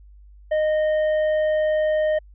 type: tone with tanh clipping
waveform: sine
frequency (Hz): 617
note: D#5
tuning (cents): -15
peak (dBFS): -19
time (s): 0.51-2.19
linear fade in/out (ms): 10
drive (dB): 7
effects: added 50 Hz sine -44 dBFS peak until 2.34 s + resampled to 8000 Hz